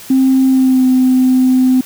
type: tone with pitch glide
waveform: sine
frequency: 263.6 to 256.7 Hz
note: C4 to C4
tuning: +13 to -33 cents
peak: -6 dBFS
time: 0.1-1.81 s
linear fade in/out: 5 ms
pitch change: -46 cents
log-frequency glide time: 0.47-0.87 s
effects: tanh soft clip ceiling -3 dBFS + white hiss -34 dBFS RMS until 1.85 s